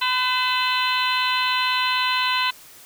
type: harmonic tone with a mistuned harmonic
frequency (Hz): 506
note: B4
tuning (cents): +42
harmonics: 2 / 3 / 4 / 5 / 6 / 7 / 8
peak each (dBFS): -23 / -28 / -30 / -26 / -27 / -31 / -28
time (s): 0.01-2.51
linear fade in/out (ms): 10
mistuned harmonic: 5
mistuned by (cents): +50
effects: white hiss -46 dBFS RMS until 2.85 s